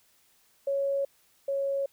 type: tone pair in turn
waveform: sine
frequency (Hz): 554.4 / 552.3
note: C#5 / C#5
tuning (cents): 0 / -6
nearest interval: unison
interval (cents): 6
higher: first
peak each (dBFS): -25 / -26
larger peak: first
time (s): 0.67-1.05 / 1.48-1.86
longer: neither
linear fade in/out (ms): 5
effects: white hiss -65 dBFS RMS until 1.92 s